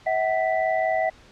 sine tone cluster, 646 / 751 / 1980 Hz, E5 / F#5 / B6, -35 / +26 / +4 cents, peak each -23 / -24 / -29 dBFS, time 0.06-1.1 s, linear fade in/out 10 ms, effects pink hiss -51 dBFS RMS until 1.31 s + low-pass 5000 Hz 12 dB/octave

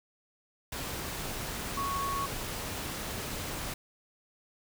sine tone in noise, 1108.7 Hz, C#6, in tune, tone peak -31 dBFS, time 1.77-2.26 s, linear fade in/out 5 ms, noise pink, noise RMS -37 dBFS, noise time 0.72-3.74 s, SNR +3 dB, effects none

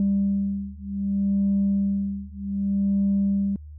sine beating tone pair, 197.9 / 198.55 Hz, G3 / G3, +17 / +22 cents, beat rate 0.65 Hz, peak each -23 dBFS, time 0-3.56 s, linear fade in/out 2 ms, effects tanh soft clip ceiling -15 dBFS + added 75 Hz sine -38 dBFS peak until 3.78 s

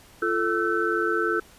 sine tone cluster, 343.2 / 440.5 / 1329 / 1520 Hz, F4 / A4 / E6 / F#6, -30 / +2 / +14 / +46 cents, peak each -27 dBFS, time 0.22-1.4 s, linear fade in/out 5 ms, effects pink hiss -52 dBFS RMS until 1.58 s + resampled to 32000 Hz

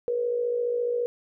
sine tone with amplitude modulation, 481.3 Hz, B4, 45 cents flat, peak -21 dBFS, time 0.08-1.06 s, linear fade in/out 0 ms, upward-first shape sine, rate 54.6 Hz, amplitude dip 55%, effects none

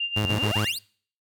sine tone with tremolo, 2794 Hz, F7, in tune, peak -23 dBFS, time 0-0.72 s, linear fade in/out 5 ms, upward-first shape sine, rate 7.6 Hz, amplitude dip 80%
sawtooth tone bursts, 105.3 Hz, G#2, 24 cents sharp, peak -19 dBFS, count 4, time 0.16-0.653 s, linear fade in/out 10 ms, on 100 ms, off 31 ms
sawtooth exponential sweep, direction up, 69.3 to 5020 Hz, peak -27 dBFS, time 0.23-0.79 s, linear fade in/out 10 ms
effects noise-tail reverb RT60 0.5 s tail -24 dB re dry

